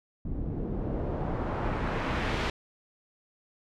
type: noise with low-pass filter sweep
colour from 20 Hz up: pink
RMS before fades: -31 dBFS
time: 0.25-2.5 s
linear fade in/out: 2 ms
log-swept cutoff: 230 to 3400 Hz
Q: 0.91
effects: none